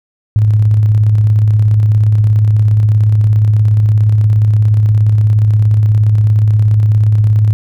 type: tone with tremolo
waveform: sine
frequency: 106.6 Hz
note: G#2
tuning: 46 cents sharp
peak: -5 dBFS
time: 0.36-7.53 s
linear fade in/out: 0 ms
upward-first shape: square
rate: 17 Hz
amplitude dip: 25%
effects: none